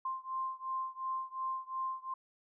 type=beating tone pair; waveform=sine; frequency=1048 / 1050.8 Hz; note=C6 / C6; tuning=+2 / +7 cents; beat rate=2.8 Hz; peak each=-38 / -39 dBFS; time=0.05-2.14 s; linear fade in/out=5 ms; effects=none